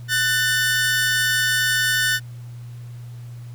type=tone pair together; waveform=sawtooth; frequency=1491.8 / 1789 Hz; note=F#6 / A6; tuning=+14 / +28 cents; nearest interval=minor third; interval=314 cents; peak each=-17 dBFS; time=0.08-2.2 s; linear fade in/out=50 ms; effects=added 120 Hz sine -33 dBFS peak until 3.54 s + pink hiss -53 dBFS RMS until 3.54 s